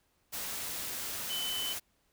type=tone in noise; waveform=sine; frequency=3034 Hz; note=F#7; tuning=43 cents sharp; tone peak=-34 dBFS; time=1.29-1.74 s; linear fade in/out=20 ms; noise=white; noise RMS=-38 dBFS; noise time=0.32-1.8 s; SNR=+1 dB; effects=pink hiss -73 dBFS RMS until 2.12 s